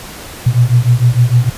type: beating tone pair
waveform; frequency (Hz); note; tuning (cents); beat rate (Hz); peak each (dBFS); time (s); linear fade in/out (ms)
sine; 118.3 / 124.9; A#2 / B2; +26 / +20; 6.6; -10; 0.46-1.5; 10
effects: pink hiss -30 dBFS RMS until 1.57 s + resampled to 32000 Hz